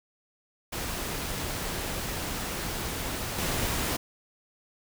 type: noise with level steps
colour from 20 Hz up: pink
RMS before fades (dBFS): -33 / -29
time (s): 0.72-3.97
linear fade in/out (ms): 10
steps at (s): 3.38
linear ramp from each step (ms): 10
effects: none

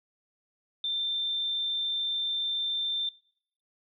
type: tone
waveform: sine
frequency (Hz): 3573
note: A7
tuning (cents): +26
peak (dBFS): -28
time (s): 0.84-3.09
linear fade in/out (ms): 2
effects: noise-tail reverb RT60 0.7 s tail -22 dB re dry

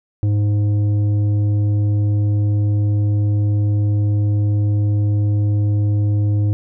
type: tone with tanh clipping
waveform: triangle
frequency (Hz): 103.5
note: G#2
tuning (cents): -5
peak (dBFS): -15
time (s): 0.23-6.53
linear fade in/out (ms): 0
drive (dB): 12
effects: none

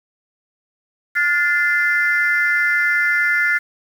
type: tone cluster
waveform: sine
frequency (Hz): 1426 / 1752 / 2069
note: F6 / A6 / C7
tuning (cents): +36 / -8 / -20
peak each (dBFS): -18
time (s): 1.15-3.59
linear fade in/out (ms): 20
effects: tanh soft clip ceiling -7 dBFS + 7-bit

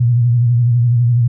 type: tone with vibrato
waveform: sine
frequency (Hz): 120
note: B2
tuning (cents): -49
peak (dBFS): -9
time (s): 0-1.28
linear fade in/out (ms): 10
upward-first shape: sine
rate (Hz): 12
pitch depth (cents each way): 58
effects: none

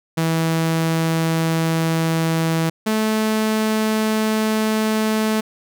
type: tone pair in turn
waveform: sawtooth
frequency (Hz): 163 / 217.6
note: E3 / A3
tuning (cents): -19 / -19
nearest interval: perfect fourth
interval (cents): 500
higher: second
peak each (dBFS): -13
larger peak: neither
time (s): 0.17-2.7 / 2.86-5.41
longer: second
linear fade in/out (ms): 10
effects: none

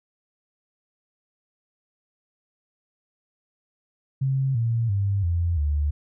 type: tone with pitch steps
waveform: sine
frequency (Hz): 134.2 / 115.49 / 99.38 / 85.52 / 73.6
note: C3 / A#2 / G2 / F2 / D2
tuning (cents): +44 / -16 / +24 / -36 / +4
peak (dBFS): -20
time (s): 4.21-5.91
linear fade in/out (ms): 10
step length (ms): 340
effects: none

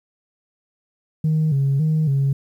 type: tone with vibrato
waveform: sine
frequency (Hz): 146.8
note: D3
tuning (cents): 0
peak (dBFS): -14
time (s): 1.24-2.33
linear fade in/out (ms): 5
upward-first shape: square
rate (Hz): 1.8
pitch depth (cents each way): 110
effects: tanh soft clip ceiling -13 dBFS + 9-bit

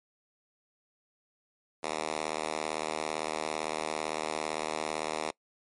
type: tone with high-pass filter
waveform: 5% pulse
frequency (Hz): 77.78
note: D#2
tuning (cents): 0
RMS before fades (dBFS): -34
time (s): 1.83-5.31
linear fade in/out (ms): 5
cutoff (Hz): 400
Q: 0.71
effects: noise-tail reverb RT60 0.1 s tail -24 dB re dry + MP3 48 kbps

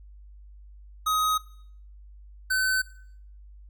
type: tone pair in turn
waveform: square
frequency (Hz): 1259 / 1521.7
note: D#6 / F#6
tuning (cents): +20 / +48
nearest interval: minor third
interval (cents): 328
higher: second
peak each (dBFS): -23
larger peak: neither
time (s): 1.06-1.38 / 2.5-2.82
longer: neither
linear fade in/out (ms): 10
effects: noise-tail reverb RT60 0.6 s tail -18 dB re dry + added 50 Hz sine -45 dBFS peak until 3.69 s

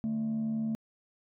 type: tone pair together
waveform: sine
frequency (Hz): 150 / 222.2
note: D3 / A3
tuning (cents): +37 / +17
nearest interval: perfect fifth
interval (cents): 680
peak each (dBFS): -38 / -27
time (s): 0.04-0.75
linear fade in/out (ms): 0
effects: tanh soft clip ceiling -27 dBFS

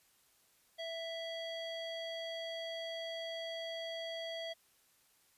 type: tone with low-pass filter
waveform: square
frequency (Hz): 660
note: E5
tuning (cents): +2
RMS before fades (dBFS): -42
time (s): 0.78-4.54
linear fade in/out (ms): 20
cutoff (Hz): 3800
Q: 5.7
effects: white hiss -70 dBFS RMS until 5.37 s + resampled to 32000 Hz

